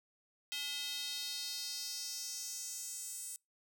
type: tone with high-pass filter sweep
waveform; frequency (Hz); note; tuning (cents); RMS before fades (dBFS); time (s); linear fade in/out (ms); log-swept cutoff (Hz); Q
square; 287.2; D4; -39; -42; 0.52-3.36; 0; 3100 to 8400; 2.8
effects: noise-tail reverb RT60 0.2 s tail -26 dB re dry